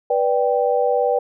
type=chord; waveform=sine; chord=G major; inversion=first; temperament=just; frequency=490 / 588 / 784 Hz; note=B4 / D5 / G5; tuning=-14 / +2 / 0 cents; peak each=-18 / -21 / -21 dBFS; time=0.1-1.19 s; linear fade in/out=5 ms; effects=none

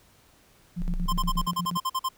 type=tone with tremolo; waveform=sine; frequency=174.61 Hz; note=F3; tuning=in tune; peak=-28 dBFS; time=0.76-1.79 s; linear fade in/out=20 ms; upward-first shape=square; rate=8.4 Hz; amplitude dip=80%
type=tone; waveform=sine; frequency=29.14 Hz; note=A#0; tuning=in tune; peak=-25 dBFS; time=0.78-1.47 s; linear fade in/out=50 ms
type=tone bursts; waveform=square; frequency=1046.5 Hz; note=C6; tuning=in tune; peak=-25 dBFS; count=11; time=1.08-2.09 s; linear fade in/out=10 ms; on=50 ms; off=46 ms
effects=pink hiss -59 dBFS RMS until 2.17 s

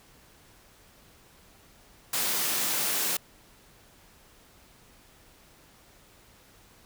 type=high-pass noise; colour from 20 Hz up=white; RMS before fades=-28 dBFS; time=2.13-3.17 s; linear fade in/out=5 ms; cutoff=140 Hz; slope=48 dB/octave; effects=pink hiss -57 dBFS RMS until 6.85 s

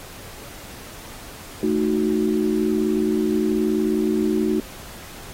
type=chord; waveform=sine; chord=D# diminished; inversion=second; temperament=equal; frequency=220 / 311.1 / 370 Hz; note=A3 / D#4 / F#4; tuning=0 / 0 / 0 cents; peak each=-22 dBFS; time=1.63-4.6 s; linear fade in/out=2 ms; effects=pink hiss -40 dBFS RMS until 5.33 s + AAC 48 kbps

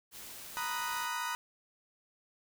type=noise; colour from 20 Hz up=white; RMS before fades=-47 dBFS; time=0.11-1.09 s; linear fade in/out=50 ms
type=chord; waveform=35% pulse; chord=B major seventh; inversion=third; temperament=equal; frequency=932.3 / 987.8 / 1244.5 / 1480 Hz; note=A#5 / B5 / D#6 / F#6; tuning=0 / 0 / 0 / 0 cents; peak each=-38 dBFS; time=0.57-1.35 s; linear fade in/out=0 ms
effects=none

